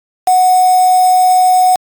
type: tone with quantisation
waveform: sine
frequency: 736 Hz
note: F#5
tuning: 9 cents flat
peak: -6 dBFS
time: 0.27-1.76 s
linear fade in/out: 5 ms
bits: 3
effects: AAC 64 kbps